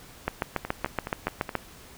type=two click trains; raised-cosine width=0.5 ms; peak=-10 / -17 dBFS; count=10 / 5; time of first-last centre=0.28-1.553 / 0.65-1.492 s; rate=7.07 / 4.75 Hz; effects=pink hiss -49 dBFS RMS until 1.97 s